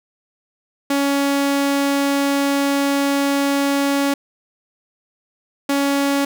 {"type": "tone pair in turn", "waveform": "sawtooth", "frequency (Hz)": [280, 280], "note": ["C#4", "C#4"], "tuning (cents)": [18, 18], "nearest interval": "unison", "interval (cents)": 0, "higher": "neither", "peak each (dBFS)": -12, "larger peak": "neither", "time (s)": [[0.9, 4.14], [5.69, 6.25]], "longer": "first", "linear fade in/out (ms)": 5, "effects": []}